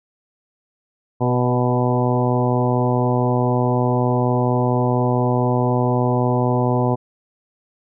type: harmonic tone with a mistuned harmonic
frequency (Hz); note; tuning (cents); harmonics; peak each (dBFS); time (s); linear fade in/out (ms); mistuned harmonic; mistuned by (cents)
124.1; B2; +9; 1 / 2 / 3 / 4 / 5 / 6 / 7 / 8; -19 / -22 / -24 / -25 / -26 / -27 / -27 / -28; 1.2-6.96; 20; 4; -16
effects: none